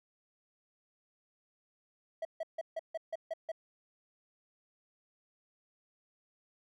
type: tone bursts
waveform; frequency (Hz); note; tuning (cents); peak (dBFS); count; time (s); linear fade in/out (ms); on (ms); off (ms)
triangle; 650; E5; -24; -32; 8; 2.22-3.518; 5; 31; 150
effects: none